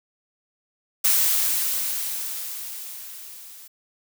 blue noise with level ramp, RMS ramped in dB -18 to -44 dBFS, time 1.04-3.68 s, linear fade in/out 10 ms, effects none

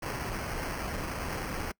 pink noise with sample-and-hold, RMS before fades -35 dBFS, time 0.02-1.72 s, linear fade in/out 10 ms, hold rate 3675 Hz, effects noise-tail reverb RT60 0.1 s tail -24 dB re dry

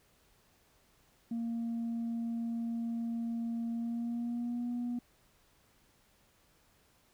sine tone with pitch glide, 231.7 to 241.7 Hz, A#3 to B3, -10 to -37 cents, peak -31 dBFS, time 1.31-4.99 s, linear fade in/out 5 ms, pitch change +73 cents, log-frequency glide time 3.72-4.7 s, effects tanh soft clip ceiling -31 dBFS + pink hiss -68 dBFS RMS until 7.13 s

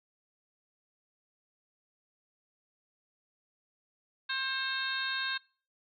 harmonic tone with a mistuned harmonic, 530 Hz, C5, 22 cents sharp, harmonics 2 / 3 / 4 / 5 / 6 / 7 / 8, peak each -41 / -34 / -47 / -41 / -48 / -37 / -40 dBFS, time 4.29-5.38 s, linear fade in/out 10 ms, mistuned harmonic 4, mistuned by +40 cents, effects noise-tail reverb RT60 0.4 s tail -24 dB re dry

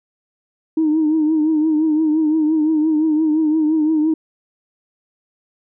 sine tone with vibrato, 311.1 Hz, D#4, in tune, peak -12 dBFS, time 0.77-4.14 s, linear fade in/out 5 ms, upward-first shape triangle, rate 5.8 Hz, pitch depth 68 cents each way, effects tanh soft clip ceiling -9 dBFS

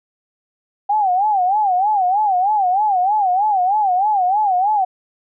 sine tone with vibrato, 786 Hz, G5, 4 cents sharp, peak -13 dBFS, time 0.89-4.85 s, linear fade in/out 10 ms, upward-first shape sine, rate 3.2 Hz, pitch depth 160 cents each way, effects none

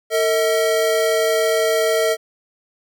square tone pair together, 451.1 / 639 Hz, A4 / D#5, +43 / +46 cents, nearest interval tritone, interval 603 cents, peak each -19 dBFS, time 0.1-2.17 s, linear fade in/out 50 ms, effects none

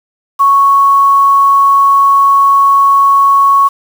sine tone with quantisation, 1108 Hz, C#6, 1 cent flat, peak -4 dBFS, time 0.39-3.69 s, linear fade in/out 20 ms, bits 5, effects none

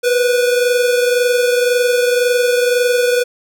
square tone pair together, 488.1 / 510 Hz, B4 / C5, -20 / -44 cents, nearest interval minor second, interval 76 cents, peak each -13 / -21 dBFS, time 0.03-3.24 s, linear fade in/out 20 ms, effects none

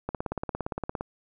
click train, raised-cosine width 1 ms, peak -16 dBFS, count 17, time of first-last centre 0.09-1.01 s, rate 17.4 Hz, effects none

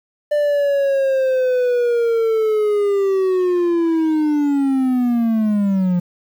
triangle linear sweep, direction down, 594 to 174.61 Hz, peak -12 dBFS, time 0.31-6 s, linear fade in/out 10 ms, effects 8-bit

